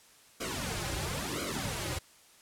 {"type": "noise with flanger", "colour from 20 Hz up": "pink", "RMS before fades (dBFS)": -35, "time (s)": [0.4, 1.99], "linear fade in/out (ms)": 10, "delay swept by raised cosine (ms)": [1.1, 4.5], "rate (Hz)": 0.98, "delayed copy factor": -0.95, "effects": ["white hiss -59 dBFS RMS until 2.41 s", "low-pass 11000 Hz 12 dB/octave"]}